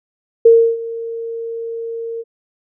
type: tone with ADSR envelope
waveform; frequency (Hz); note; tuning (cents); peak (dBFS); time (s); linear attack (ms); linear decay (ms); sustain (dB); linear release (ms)
sine; 459.2; A#4; -26; -3; 0.45-2.24; 8; 310; -19; 37
effects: none